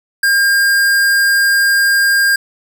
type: tone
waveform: square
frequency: 1608 Hz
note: G6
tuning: 44 cents sharp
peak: -10 dBFS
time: 0.23-2.36 s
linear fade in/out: 5 ms
effects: none